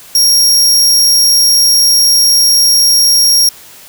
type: tone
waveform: sawtooth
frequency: 5588 Hz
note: F8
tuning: in tune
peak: -3 dBFS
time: 0.15-3.49 s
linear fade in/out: 2 ms
effects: white hiss -36 dBFS RMS until 3.88 s